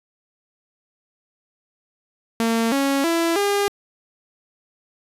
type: tone with pitch steps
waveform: sawtooth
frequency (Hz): 228.1 / 276 / 334 / 404.1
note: A#3 / C#4 / E4 / G#4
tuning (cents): -37 / -7 / +23 / -47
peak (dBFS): -14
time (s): 2.4-3.68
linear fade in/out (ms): 0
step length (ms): 320
effects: resampled to 32000 Hz